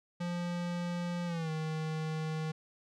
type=tone with pitch glide; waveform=square; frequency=174.61 to 157.37 Hz; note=F3 to D#3; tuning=0 to +20 cents; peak=-34 dBFS; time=0.2-2.52 s; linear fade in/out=10 ms; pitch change=-180 cents; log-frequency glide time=1.26-1.5 s; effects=low-pass 6000 Hz 12 dB/octave